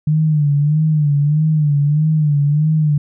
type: tone with vibrato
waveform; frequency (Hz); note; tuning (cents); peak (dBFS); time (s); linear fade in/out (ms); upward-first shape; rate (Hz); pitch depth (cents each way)
sine; 150; D3; +37; -11; 0.07-2.98; 5; sine; 1.6; 80
effects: none